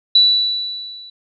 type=tone with level ramp; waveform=sine; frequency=3951 Hz; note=B7; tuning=in tune; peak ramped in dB=-6 to -35 dBFS; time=0.15-1.1 s; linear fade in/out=5 ms; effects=none